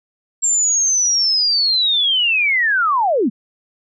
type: linear sweep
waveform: sine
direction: down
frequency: 7459 to 181.9 Hz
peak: -13 dBFS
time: 0.42-3.3 s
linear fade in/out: 20 ms
effects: none